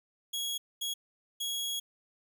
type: tone bursts at uneven times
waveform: sawtooth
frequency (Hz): 3322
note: G#7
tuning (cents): 0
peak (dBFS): -29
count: 3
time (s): 0.33-0.58 / 0.81-0.94 / 1.4-1.8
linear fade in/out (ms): 10
effects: none